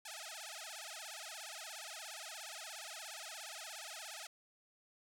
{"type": "tone with vibrato", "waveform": "5% pulse", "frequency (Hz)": 740, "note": "F#5", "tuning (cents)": 0, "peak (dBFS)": -34, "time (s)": [0.05, 4.27], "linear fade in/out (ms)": 5, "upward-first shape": "sine", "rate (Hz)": 17, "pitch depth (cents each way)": 300, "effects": []}